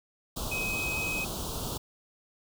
pink band-stop noise, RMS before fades -35 dBFS, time 0.36-1.78 s, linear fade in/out 10 ms, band 1300 to 3000 Hz, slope 48 dB/octave
triangle tone, 2531 Hz, D#7, 29 cents sharp, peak -29 dBFS, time 0.51-1.25 s, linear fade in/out 10 ms
effects none

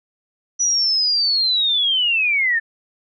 sine linear sweep, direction down, 5920 to 1760 Hz, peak -15 dBFS, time 0.59-2.6 s, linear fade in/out 20 ms, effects none

